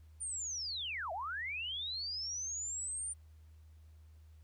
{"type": "linear two-way sweep", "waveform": "sine", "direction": "down then up", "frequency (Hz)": [9180, 622.3, 9180], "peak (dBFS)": -37, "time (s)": [0.2, 3.14], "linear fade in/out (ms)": 20, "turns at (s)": 1.12, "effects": ["added 78 Hz sine -55 dBFS peak until 4.43 s", "pink hiss -75 dBFS RMS until 4.43 s"]}